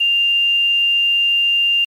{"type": "tone with quantisation", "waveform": "sine", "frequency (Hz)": 2794, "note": "F7", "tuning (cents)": 0, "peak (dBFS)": -12, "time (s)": [0, 1.85], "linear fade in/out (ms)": 10, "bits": 7, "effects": ["MP3 64 kbps"]}